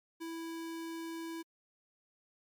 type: tone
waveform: square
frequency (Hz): 329.6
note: E4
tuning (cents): 0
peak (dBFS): -40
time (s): 0.2-1.43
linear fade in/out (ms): 20
effects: MP3 96 kbps